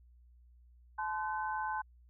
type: tone cluster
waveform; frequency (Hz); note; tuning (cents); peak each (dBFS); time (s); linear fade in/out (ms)
sine; 863 / 1031 / 1518; A5 / C6 / F#6; -34 / -26 / +44; -36 / -39 / -40; 0.98-1.82; 10
effects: added 60 Hz sine -58 dBFS peak until 2.09 s